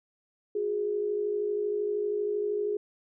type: tone pair together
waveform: sine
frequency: 362.5 / 415.3 Hz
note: F#4 / G#4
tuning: -35 / 0 cents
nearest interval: major second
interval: 235 cents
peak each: -35 / -27 dBFS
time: 0.55-2.77 s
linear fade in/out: 5 ms
effects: none